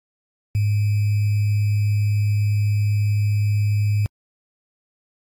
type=tone with sample-and-hold; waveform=sine; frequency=103.83 Hz; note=G#2; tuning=in tune; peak=-16 dBFS; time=0.55-4.06 s; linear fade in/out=0 ms; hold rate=2450 Hz; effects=AAC 64 kbps